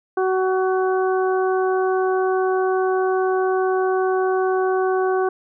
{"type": "harmonic tone", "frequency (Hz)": 375.2, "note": "F#4", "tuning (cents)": 24, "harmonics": [1, 2, 3, 4], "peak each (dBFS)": [-18, -24, -28, -30], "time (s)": [0.17, 5.29], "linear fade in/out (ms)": 5, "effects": []}